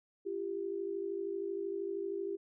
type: tone pair together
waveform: sine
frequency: 342.8 / 395.7 Hz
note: F4 / G4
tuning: -32 / +16 cents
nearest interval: major second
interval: 248 cents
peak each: -40 / -36 dBFS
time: 0.25-2.37 s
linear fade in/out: 20 ms
effects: none